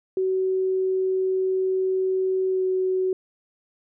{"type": "tone with pitch glide", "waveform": "sine", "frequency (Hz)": [376.6, 373.6], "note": ["F#4", "F#4"], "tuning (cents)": [31, 17], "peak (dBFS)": -20, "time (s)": [0.17, 3.13], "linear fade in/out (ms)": 2, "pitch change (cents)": -14, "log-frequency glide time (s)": [2.49, 2.63], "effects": []}